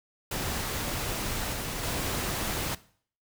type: noise with level steps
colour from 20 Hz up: pink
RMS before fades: -32 / -34 / -31 dBFS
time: 0.31-2.75 s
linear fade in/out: 5 ms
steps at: 1.53 / 1.83 s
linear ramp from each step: 5 ms
effects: noise-tail reverb RT60 0.5 s tail -18 dB re dry